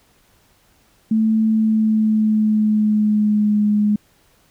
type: tone with pitch glide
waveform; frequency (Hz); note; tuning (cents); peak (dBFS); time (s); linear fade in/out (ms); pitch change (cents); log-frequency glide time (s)
sine; 220 to 208.9; A3 to G#3; 0 to +10; -13; 1.11-3.96; 5; -90; 1.47-3.63
effects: pink hiss -57 dBFS RMS until 4.5 s